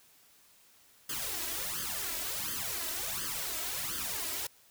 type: noise with flanger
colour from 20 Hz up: white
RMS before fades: -36 dBFS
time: 1.09-4.47 s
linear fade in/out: 5 ms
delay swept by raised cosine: 0.62 to 3.12 ms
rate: 1.4 Hz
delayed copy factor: +0.9
effects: white hiss -62 dBFS RMS until 4.7 s